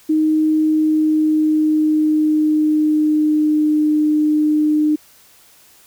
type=tone with pitch glide; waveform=sine; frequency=311.1 to 303.6 Hz; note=D#4 to D#4; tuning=0 to -42 cents; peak=-12 dBFS; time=0.09-4.96 s; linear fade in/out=10 ms; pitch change=-42 cents; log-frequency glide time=0.58-3.89 s; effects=white hiss -49 dBFS RMS until 5.86 s